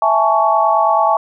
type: chord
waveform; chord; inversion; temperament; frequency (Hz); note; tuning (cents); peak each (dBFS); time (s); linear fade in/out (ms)
sine; A major seventh; second; equal with one note detuned; 659.3 / 830.6 / 880 / 1119; E5 / G#5 / A5 / C#6; 0 / 0 / 0 / +16; -16; 0.02-1.17; 2
effects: none